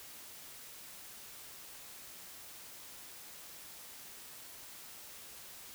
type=silence; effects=white hiss -51 dBFS RMS until 5.74 s